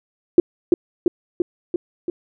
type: tone with echo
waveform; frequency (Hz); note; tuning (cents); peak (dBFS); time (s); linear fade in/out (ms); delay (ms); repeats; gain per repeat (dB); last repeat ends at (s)
sine; 349.2; F4; 0; -5; 0.38-0.4; 2; 340; 5; -3; 2.1
effects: none